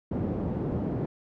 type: band-pass noise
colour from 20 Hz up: pink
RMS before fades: -30 dBFS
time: 0.11-1.06 s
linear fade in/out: 5 ms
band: 110 to 380 Hz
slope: 12 dB/octave
effects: none